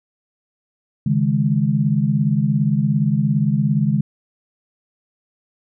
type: chord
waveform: sine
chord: C# suspended second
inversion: none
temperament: just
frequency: 138.59 / 155.92 / 207.9 Hz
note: C#3 / D#3 / G#3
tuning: 0 / +4 / +2 cents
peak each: -19 dBFS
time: 1.06-4.01 s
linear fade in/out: 5 ms
effects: none